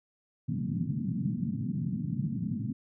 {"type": "band-pass noise", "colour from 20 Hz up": "white", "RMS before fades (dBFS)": -32, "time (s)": [0.48, 2.73], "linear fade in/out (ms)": 10, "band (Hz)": [110, 240], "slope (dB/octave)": 48, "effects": []}